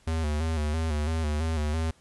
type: tone with vibrato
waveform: square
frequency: 77.8 Hz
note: D#2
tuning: in tune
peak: -26 dBFS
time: 0.07-1.91 s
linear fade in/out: 5 ms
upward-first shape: square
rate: 3 Hz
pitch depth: 63 cents each way
effects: pink hiss -61 dBFS RMS until 2 s + resampled to 24000 Hz